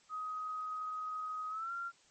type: tone with pitch glide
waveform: sine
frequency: 1258 to 1379.8 Hz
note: D#6 to F6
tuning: +19 to -21 cents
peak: -37 dBFS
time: 0.09-1.92 s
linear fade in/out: 50 ms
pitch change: +160 cents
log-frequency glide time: 1.49-1.72 s
effects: white hiss -66 dBFS RMS until 2.1 s + MP3 32 kbps